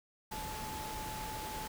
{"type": "tone in noise", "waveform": "sine", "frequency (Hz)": 865, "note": "A5", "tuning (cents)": -30, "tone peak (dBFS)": -42, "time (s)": [0.31, 1.68], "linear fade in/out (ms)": 10, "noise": "pink", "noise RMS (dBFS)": -43, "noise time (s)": [0.31, 1.68], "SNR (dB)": -2, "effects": []}